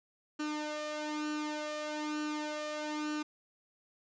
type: tone with flanger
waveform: sawtooth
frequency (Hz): 302.1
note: D4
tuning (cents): +49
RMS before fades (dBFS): -37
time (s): 0.39-3.23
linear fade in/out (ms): 10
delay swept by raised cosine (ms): 0.7 to 1.62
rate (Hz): 1.1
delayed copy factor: +0.7
effects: resampled to 16000 Hz